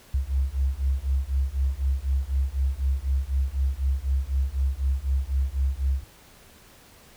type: beating tone pair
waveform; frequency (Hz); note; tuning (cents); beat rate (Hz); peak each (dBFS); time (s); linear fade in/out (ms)
sine; 65.41 / 69.41; C2 / C#2; 0 / +3; 4; -25; 0.14-6.04; 5
effects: pink hiss -52 dBFS RMS until 7.16 s